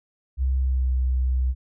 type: tone with pitch glide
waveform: sine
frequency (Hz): 65.41 to 63.81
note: C2 to C2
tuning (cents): 0 to -43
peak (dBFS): -19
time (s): 0.37-1.55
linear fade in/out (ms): 50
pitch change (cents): -43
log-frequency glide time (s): 0.59-0.91
effects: none